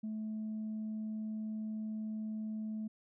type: tone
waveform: sine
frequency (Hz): 216.8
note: A3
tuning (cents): -25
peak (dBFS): -35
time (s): 0.03-2.88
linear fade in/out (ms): 10
effects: tanh soft clip ceiling -34 dBFS